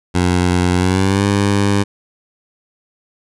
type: tone with pitch glide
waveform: 15% pulse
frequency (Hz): 89.6 to 100.57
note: F2 to G2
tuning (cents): +45 to +45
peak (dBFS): -6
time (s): 0.14-1.84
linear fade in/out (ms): 20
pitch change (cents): +200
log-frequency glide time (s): 0.74-1.25
effects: resampled to 24000 Hz